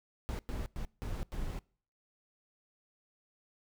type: noise bursts at uneven times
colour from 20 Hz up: brown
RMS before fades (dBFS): -37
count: 5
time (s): 0.29-0.39 / 0.49-0.66 / 0.76-0.85 / 1.02-1.23 / 1.32-1.59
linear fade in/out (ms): 0
effects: noise-tail reverb RT60 0.5 s tail -25 dB re dry